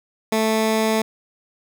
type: tone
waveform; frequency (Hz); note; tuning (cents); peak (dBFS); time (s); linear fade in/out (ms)
15% pulse; 220; A3; 0; -11; 0.32-1.02; 5
effects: none